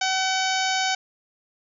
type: harmonic tone with a mistuned harmonic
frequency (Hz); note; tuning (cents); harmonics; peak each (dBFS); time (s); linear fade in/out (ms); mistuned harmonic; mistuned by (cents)
758; F#5; +42; 1 / 2 / 3 / 4 / 5 / 6 / 7 / 8 / 9; -25 / -28 / -30 / -31 / -32 / -33 / -33 / -34 / -35; 0.01-0.95; 5; 5; -30
effects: none